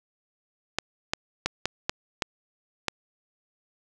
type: clicks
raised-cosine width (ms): 0.2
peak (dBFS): -7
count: 7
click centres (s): 0.786 / 1.135 / 1.46 / 1.656 / 1.895 / 2.222 / 2.883
effects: none